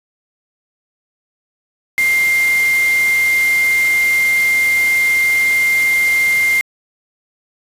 sine tone in noise, 2100 Hz, C7, 6 cents sharp, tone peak -11 dBFS, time 1.98-6.61 s, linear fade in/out 0 ms, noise white, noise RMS -26 dBFS, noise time 1.98-6.61 s, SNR +12 dB, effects resampled to 32000 Hz

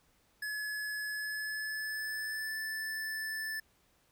square tone with pitch glide, 1704 to 1754.9 Hz, G#6 to A6, +44 to -5 cents, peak -36 dBFS, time 0.42-3.6 s, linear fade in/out 5 ms, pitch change +51 cents, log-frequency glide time 1.1-2.59 s, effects pink hiss -70 dBFS RMS until 4.11 s

